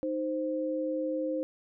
sine tone pair together, 310.4 / 522 Hz, D#4 / C5, -4 / -4 cents, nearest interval major sixth, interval 900 cents, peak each -32 / -31 dBFS, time 0.03-1.43 s, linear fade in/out 0 ms, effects none

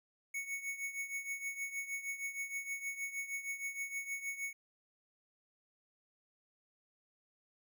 square tone with tremolo, 2218 Hz, C#7, in tune, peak -36 dBFS, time 0.34-4.53 s, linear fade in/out 5 ms, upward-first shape triangle, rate 6.4 Hz, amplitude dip 80%, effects none

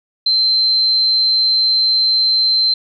sine tone, 4108 Hz, C8, 33 cents flat, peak -11 dBFS, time 0.26-2.74 s, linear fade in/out 5 ms, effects none

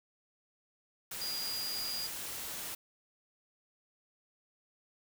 sine tone in noise, 4846 Hz, D#8, 47 cents flat, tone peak -36 dBFS, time 1.21-2.07 s, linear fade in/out 5 ms, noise white, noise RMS -41 dBFS, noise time 1.11-2.75 s, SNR +2 dB, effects none

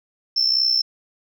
sine tone with amplitude modulation, 5340 Hz, E8, 22 cents sharp, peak -12 dBFS, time 0.36-0.82 s, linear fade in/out 10 ms, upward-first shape sine, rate 63 Hz, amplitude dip 70%, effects tanh soft clip ceiling -10 dBFS

